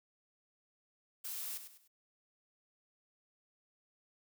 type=noise with echo; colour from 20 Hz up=blue; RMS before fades=-42 dBFS; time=1.24-1.58 s; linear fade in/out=10 ms; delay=100 ms; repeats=3; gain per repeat=-9 dB; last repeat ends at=1.88 s; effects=none